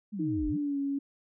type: linear two-way sweep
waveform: sine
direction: down then up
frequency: 219.4 to 38.07 to 219.4 Hz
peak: -33 dBFS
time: 0.12-0.58 s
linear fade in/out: 20 ms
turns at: 0.48 s
type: tone with pitch glide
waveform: sine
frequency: 311.1 to 278.8 Hz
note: D#4 to C#4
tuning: 0 to +10 cents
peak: -28 dBFS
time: 0.19-0.99 s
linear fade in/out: 10 ms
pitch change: -190 cents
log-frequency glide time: 0.37-0.78 s
effects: none